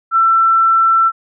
sine tone, 1340 Hz, E6, 28 cents sharp, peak -8 dBFS, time 0.11-1.12 s, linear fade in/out 50 ms, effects none

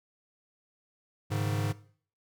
square chord, Ab suspended fourth, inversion none, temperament equal, 103.83 / 138.59 / 155.56 Hz, Ab2 / Db3 / Eb3, 0 / 0 / 0 cents, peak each -31 / -35 / -36 dBFS, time 1.3-1.73 s, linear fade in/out 20 ms, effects noise-tail reverb RT60 0.5 s tail -18 dB re dry

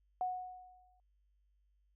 sine tone with exponential decay, 734 Hz, F#5, 14 cents flat, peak -31 dBFS, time 0.21-1 s, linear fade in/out 1 ms, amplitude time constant 170 ms, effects added 50 Hz sine -70 dBFS peak until 1.95 s

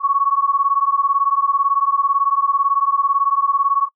sine beating tone pair, 1106 / 1124 Hz, C#6 / C#6, -4 / +24 cents, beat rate 18 Hz, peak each -17 dBFS, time 0-3.89 s, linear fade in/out 50 ms, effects noise-tail reverb RT60 0.1 s tail -20 dB re dry

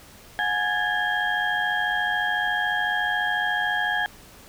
sine tone cluster, 727 / 831 / 1657 / 1751 / 3218 Hz, F#5 / G#5 / G#6 / A6 / G7, -31 / +1 / -4 / -9 / +45 cents, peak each -30 / -29 / -24 / -31 / -33 dBFS, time 0.39-4.06 s, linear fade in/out 0 ms, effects pink hiss -48 dBFS RMS until 4.48 s

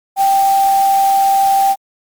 sine tone in noise, 784 Hz, G5, in tune, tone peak -9 dBFS, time 0.16-1.76 s, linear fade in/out 50 ms, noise white, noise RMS -27 dBFS, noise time 0.16-1.76 s, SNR +15 dB, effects Opus 48 kbps

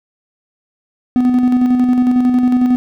triangle tone with tremolo, 249.5 Hz, B3, 18 cents sharp, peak -6 dBFS, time 1.16-2.76 s, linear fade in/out 0 ms, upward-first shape square, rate 11 Hz, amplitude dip 35%, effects none

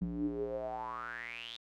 square tone with band-pass filter sweep, 58.3 Hz, A#1, 1 cent sharp, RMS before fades -39 dBFS, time 0.01-1.57 s, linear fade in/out 10 ms, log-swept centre 190 to 3700 Hz, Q 9.3, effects none

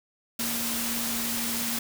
sine tone in noise, 233.1 Hz, A#3, in tune, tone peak -34 dBFS, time 0.39-1.79 s, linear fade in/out 5 ms, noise white, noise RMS -30 dBFS, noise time 0.39-1.79 s, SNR -7 dB, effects none

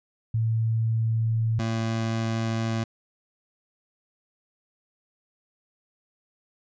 sine / 25% pulse tone pair in turn, 112.6 / 113.04 Hz, A2 / A2, +40 / +47 cents, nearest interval unison, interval 7 cents, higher second, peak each -21 dBFS, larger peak neither, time 0.34-1.59 / 1.59-2.84 s, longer neither, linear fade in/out 5 ms, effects resampled to 16000 Hz

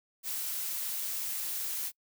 blue noise, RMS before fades -35 dBFS, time 0.23-1.92 s, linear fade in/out 50 ms, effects noise-tail reverb RT60 0.1 s tail -26 dB re dry

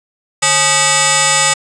sine tone with frequency modulation, 2941 Hz, F#7, 11 cents flat, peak -9 dBFS, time 0.42-1.54 s, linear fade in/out 10 ms, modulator 697 Hz, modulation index 8, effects resampled to 22050 Hz

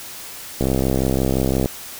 click train, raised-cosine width 2 ms, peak -6 dBFS, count 70, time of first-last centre 0.61-1.659 s, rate 65.8 Hz, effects white hiss -35 dBFS RMS until 1.99 s

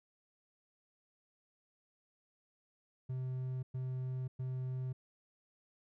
triangle tone bursts, 128.8 Hz, C3, 27 cents flat, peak -34 dBFS, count 3, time 3.09-4.93 s, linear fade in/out 10 ms, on 540 ms, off 110 ms, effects none

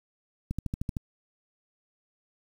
click train, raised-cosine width 5 ms, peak -18 dBFS, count 7, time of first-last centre 0.51-0.968 s, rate 13.1 Hz, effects 8-bit

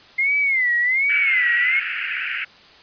sine tone with vibrato, 2090 Hz, C7, 2 cents flat, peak -16 dBFS, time 0.18-1.8 s, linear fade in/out 10 ms, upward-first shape sine, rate 1.3 Hz, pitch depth 160 cents each way
white band-pass noise, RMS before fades -26 dBFS, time 1.09-2.45 s, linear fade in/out 10 ms, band 1400 to 2800 Hz, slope 96 dB/octave
effects white hiss -47 dBFS RMS until 2.82 s + resampled to 11025 Hz

